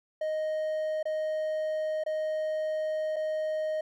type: tone with dropouts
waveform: triangle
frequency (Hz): 622.3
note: D#5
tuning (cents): 0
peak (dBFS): -26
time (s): 0.21-3.81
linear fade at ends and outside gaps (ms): 5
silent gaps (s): 1.029-1.054 / 2.038-2.062 / 3.161-3.164
effects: none